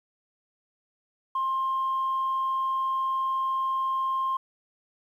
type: tone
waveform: sine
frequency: 1059 Hz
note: C6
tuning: 21 cents sharp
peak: -23 dBFS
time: 1.35-4.37 s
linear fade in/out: 5 ms
effects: tanh soft clip ceiling -21 dBFS + 10-bit